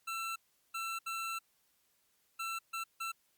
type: tone bursts at uneven times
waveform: 25% pulse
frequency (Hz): 1341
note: E6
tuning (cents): +29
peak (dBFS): -33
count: 6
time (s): 0.07-0.36 / 0.74-0.99 / 1.06-1.39 / 2.39-2.59 / 2.73-2.84 / 3-3.12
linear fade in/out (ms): 10
effects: white hiss -74 dBFS RMS until 3.37 s + Opus 48 kbps